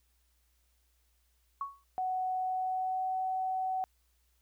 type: tone with exponential decay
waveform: sine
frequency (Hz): 1112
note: C#6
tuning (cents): +5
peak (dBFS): -30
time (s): 1.61-1.84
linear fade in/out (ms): 2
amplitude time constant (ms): 48
type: tone with pitch glide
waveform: sine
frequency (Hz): 744 to 752.2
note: F#5 to F#5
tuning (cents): +9 to +28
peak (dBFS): -30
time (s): 1.98-3.84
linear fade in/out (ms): 0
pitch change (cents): +19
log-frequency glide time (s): 2.39-3.26
effects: added 60 Hz sine -70 dBFS peak until 4.41 s + white hiss -75 dBFS RMS until 4.41 s